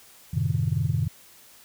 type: chord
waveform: sine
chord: F# diminished seventh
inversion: none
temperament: equal with one note detuned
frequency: 92.5 / 110 / 132.87 / 155.56 Hz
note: F#2 / A2 / C3 / Eb3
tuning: 0 / 0 / +27 / 0 cents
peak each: -28 / -27 / -26 / -27 dBFS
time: 0.33-1.08 s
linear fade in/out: 10 ms
effects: tanh soft clip ceiling -12 dBFS + white hiss -52 dBFS RMS until 1.64 s